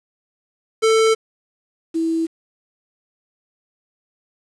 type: tone pair in turn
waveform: square / sine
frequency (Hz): 444 / 326.8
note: A4 / E4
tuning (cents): +16 / -15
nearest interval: perfect fourth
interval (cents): 531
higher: first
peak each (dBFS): -13 / -17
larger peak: first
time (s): 0.82-1.15 / 1.94-2.27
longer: neither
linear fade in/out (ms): 20
effects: resampled to 22050 Hz + 7-bit